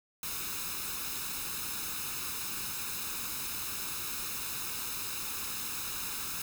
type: noise with comb filter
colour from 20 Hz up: white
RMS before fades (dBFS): -37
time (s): 0.23-6.42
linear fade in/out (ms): 2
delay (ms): 0.77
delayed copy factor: +0.65
effects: none